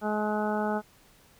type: harmonic tone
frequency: 211.6 Hz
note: G#3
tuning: 33 cents sharp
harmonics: 1 / 2 / 3 / 4 / 5 / 6 / 7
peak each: -30 / -33 / -33 / -32 / -44 / -38 / -38 dBFS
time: 0.01-0.82 s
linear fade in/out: 50 ms
effects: pink hiss -59 dBFS RMS until 1.39 s